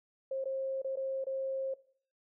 sine tone with dropouts, 534 Hz, C5, 35 cents sharp, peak -32 dBFS, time 0.31-1.74 s, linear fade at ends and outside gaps 5 ms, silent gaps 0.442-0.455 / 0.819-0.845 / 0.958-0.97 / 1.242-1.267 s, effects noise-tail reverb RT60 0.5 s tail -18 dB re dry

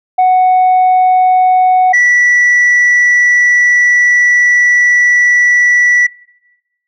sine tone pair in turn, 740 / 1955.7 Hz, F#5 / B6, 0 / -17 cents, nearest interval octave + perfect fourth, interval 1683 cents, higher second, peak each -3 dBFS, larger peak neither, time 0.18-1.93 / 1.93-6.07 s, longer second, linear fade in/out 10 ms, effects noise-tail reverb RT60 1.0 s tail -24 dB re dry + tanh soft clip ceiling -4 dBFS

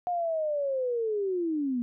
sine linear sweep, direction down, 720 to 233.1 Hz, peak -26 dBFS, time 0.07-1.82 s, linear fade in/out 0 ms, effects none

